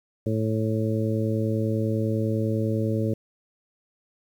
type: harmonic tone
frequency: 110 Hz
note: A2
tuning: in tune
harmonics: 1 / 2 / 3 / 4 / 5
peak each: -25 / -28 / -30 / -31 / -32 dBFS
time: 0.26-3.14 s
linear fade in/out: 5 ms
effects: 9-bit

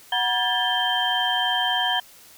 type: tone cluster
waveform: sine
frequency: 739 / 961 / 1627 / 1750 / 3142 Hz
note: F#5 / B5 / G#6 / A6 / G7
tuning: -2 / -48 / -36 / -10 / +3 cents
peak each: -26 / -28 / -30 / -29 / -23 dBFS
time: 0.12-2 s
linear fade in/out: 5 ms
effects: white hiss -49 dBFS RMS until 2.37 s

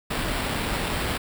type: noise with sample-and-hold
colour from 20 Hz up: pink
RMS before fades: -27 dBFS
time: 0.1-1.18 s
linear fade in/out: 10 ms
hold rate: 6300 Hz
effects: none

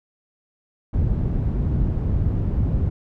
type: low-pass noise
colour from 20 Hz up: white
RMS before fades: -21 dBFS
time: 0.93-2.9 s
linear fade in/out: 10 ms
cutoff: 110 Hz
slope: 12 dB/octave
effects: none

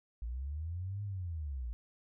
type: linear two-way sweep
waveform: sine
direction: up then down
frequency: 55 to 103.83 to 55 Hz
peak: -36 dBFS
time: 0.22-1.73 s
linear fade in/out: 0 ms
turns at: 1.03 s
effects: none

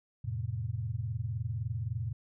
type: chord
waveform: sine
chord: F major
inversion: none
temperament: equal with one note detuned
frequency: 87.31 / 111.15 / 130.81 Hz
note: F2 / A2 / C3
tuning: 0 / +18 / 0 cents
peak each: -39 / -34 / -38 dBFS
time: 0.24-2.13 s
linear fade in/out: 10 ms
effects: none

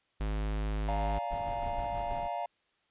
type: tone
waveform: square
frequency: 52.3 Hz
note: G#1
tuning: 13 cents sharp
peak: -31 dBFS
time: 0.2-1.19 s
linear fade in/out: 10 ms
type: chord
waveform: triangle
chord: Bb dominant seventh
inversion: first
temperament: just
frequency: 582.7 / 699.2 / 839.1 / 932.3 Hz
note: D5 / F5 / Ab5 / Bb5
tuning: -14 / +2 / +18 / 0 cents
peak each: -39 / -33 / -39 / -37 dBFS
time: 0.88-2.46 s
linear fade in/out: 5 ms
type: noise with tremolo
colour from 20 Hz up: brown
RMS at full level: -39 dBFS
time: 1.3-2.28 s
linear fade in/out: 20 ms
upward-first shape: square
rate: 6.2 Hz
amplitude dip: 35%
effects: white hiss -73 dBFS RMS until 2.9 s + resampled to 8000 Hz

